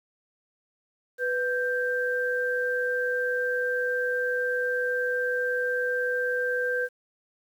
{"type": "tone pair together", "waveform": "sine", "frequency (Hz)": [495.8, 1574], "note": ["B4", "G6"], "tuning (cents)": [7, 7], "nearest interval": "octave + minor sixth", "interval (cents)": 2000, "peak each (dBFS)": -27, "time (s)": [1.18, 6.89], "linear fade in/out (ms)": 50, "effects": ["9-bit"]}